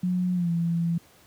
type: tone with pitch glide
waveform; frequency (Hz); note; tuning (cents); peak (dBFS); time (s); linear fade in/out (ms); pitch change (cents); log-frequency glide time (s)
sine; 180.8 to 168.69; F#3 to E3; -40 to +40; -22; 0.03-0.98; 5; -120; 0.34-0.5
effects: pink hiss -56 dBFS RMS until 1.26 s + high-pass 80 Hz 12 dB/octave